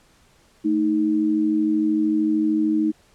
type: tone pair together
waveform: sine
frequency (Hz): 220 / 313.2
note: A3 / D#4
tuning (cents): 0 / +11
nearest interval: tritone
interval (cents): 611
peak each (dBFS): -24 / -18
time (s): 0.64-2.92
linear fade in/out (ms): 20
effects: pink hiss -57 dBFS RMS until 3.14 s + low-pass 10000 Hz 12 dB/octave